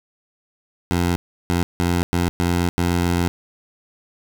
15% pulse tone bursts at uneven times, 87.31 Hz, F2, in tune, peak -11 dBFS, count 6, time 0.91-1.16 / 1.5-1.63 / 1.8-2.03 / 2.13-2.29 / 2.4-2.69 / 2.78-3.28 s, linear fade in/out 0 ms, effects none

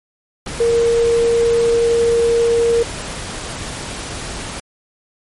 sine tone in noise, 466.2 Hz, A#4, in tune, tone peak -11 dBFS, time 0.6-2.83 s, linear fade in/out 5 ms, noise pink, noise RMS -27 dBFS, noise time 0.46-4.6 s, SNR +13 dB, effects MP3 48 kbps

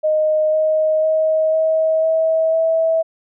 sine tone with pitch steps, 619 / 625.1 / 631.3 / 637.5 / 643.8 / 650.2 Hz, D#5 / D#5 / D#5 / D#5 / E5 / E5, -9 / +8 / +25 / +42 / -41 / -24 cents, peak -13 dBFS, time 0.03-3.03 s, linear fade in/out 20 ms, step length 500 ms, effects none

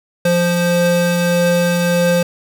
square tone pair together, 174.61 / 522.2 Hz, F3 / C5, 0 / -3 cents, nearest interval octave + perfect fifth, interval 1897 cents, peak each -16 dBFS, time 0.25-2.23 s, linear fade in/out 5 ms, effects none

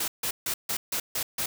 white noise bursts, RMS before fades -29 dBFS, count 7, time 0-1.46 s, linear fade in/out 5 ms, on 80 ms, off 150 ms, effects none

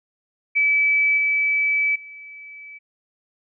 sine tone with level steps, 2300 Hz, D7, 37 cents flat, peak -15 / -17 / -37 dBFS, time 0.55-2.79 s, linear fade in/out 20 ms, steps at 1.17 / 1.95 s, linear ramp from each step 10 ms, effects none

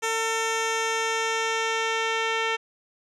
10% pulse tone with low-pass filter sweep, 450 Hz, A4, 39 cents sharp, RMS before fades -26 dBFS, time 0.02-2.57 s, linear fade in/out 20 ms, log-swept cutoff 9100 to 3900 Hz, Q 1.4, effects none

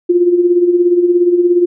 sine tone with tremolo, 351.6 Hz, F4, 12 cents sharp, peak -5 dBFS, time 0.09-1.66 s, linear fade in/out 10 ms, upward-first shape sine, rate 17 Hz, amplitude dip 60%, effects none

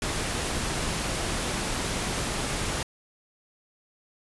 pink noise, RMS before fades -29 dBFS, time 0.02-2.83 s, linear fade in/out 2 ms, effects resampled to 24000 Hz

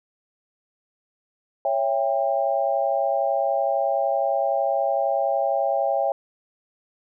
sine chord, C# diminished, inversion none, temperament just, 554.4 / 665.2 / 798.3 Hz, C#5 / E5 / G5, 0 / +16 / +31 cents, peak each -24 dBFS, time 1.65-6.12 s, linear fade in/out 2 ms, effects none

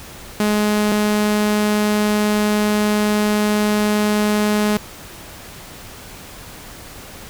sawtooth tone pair in turn, 210 / 210 Hz, G#3 / G#3, +19 / +19 cents, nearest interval unison, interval 0 cents, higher neither, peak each -11 dBFS, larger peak neither, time 0.4-0.92 / 0.92-4.77 s, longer second, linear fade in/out 0 ms, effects pink hiss -37 dBFS RMS until 7.29 s

